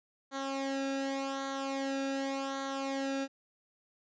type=tone with flanger; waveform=sawtooth; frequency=271.9 Hz; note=C#4; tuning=33 cents flat; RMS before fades=-35 dBFS; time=0.31-3.28 s; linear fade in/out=50 ms; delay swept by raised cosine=0.38 to 0.96 ms; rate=0.87 Hz; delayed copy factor=-0.75; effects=resampled to 16000 Hz